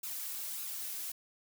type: noise with flanger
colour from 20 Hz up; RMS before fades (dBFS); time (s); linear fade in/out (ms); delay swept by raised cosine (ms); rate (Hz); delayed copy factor
blue; -40; 0.03-1.12; 5; 0.76 to 2.76; 1.7; +0.5
effects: none